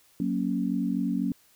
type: chord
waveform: sine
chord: F# major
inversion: none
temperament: equal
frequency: 185 / 233.1 / 277.2 Hz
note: F#3 / A#3 / C#4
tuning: 0 / 0 / 0 cents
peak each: -29 dBFS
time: 0.2-1.32 s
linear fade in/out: 2 ms
effects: white hiss -61 dBFS RMS until 1.55 s